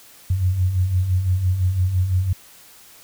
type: beating tone pair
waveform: sine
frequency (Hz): 87.4 / 93.3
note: F2 / F#2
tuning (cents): +2 / +15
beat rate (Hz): 5.9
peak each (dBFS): -25 / -17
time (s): 0.3-2.33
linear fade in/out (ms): 5
effects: white hiss -47 dBFS RMS until 3.03 s